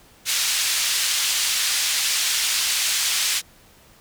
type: band-pass noise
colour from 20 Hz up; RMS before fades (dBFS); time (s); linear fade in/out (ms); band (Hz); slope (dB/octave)
pink; -22; 0.25-3.42; 50; 2900 to 9400; 12
effects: pink hiss -52 dBFS RMS until 4 s